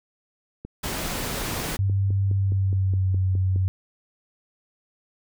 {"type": "click train", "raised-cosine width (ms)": 3, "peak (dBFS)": -22, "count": 15, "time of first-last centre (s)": [0.65, 3.561], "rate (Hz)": 4.81}
{"type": "noise", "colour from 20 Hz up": "pink", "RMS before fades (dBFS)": -29, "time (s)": [0.83, 1.77], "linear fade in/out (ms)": 10}
{"type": "tone with pitch glide", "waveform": "sine", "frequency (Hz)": [98, 93.85], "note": ["G2", "F#2"], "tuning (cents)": [0, 25], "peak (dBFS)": -19, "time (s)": [1.79, 3.68], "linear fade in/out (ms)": 0, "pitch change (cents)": -75, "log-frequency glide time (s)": [2.34, 3.13]}
{"effects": []}